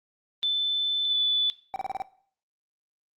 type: tone with pitch glide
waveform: sine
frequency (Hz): 3520 to 3480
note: A7 to A7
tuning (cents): 0 to -20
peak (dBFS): -22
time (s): 0.43-1.5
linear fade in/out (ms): 0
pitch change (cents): -20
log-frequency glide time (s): 1.08-1.15
type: tone bursts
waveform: triangle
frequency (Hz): 771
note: G5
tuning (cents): -29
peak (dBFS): -25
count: 6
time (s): 1.74-2.02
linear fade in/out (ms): 0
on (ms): 20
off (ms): 32
effects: noise-tail reverb RT60 0.5 s tail -17 dB re dry + Opus 24 kbps